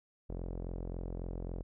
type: tone with low-pass filter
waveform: sawtooth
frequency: 43.65 Hz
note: F1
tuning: in tune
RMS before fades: -40 dBFS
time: 0.29-1.63 s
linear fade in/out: 10 ms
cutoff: 520 Hz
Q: 1.6
effects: none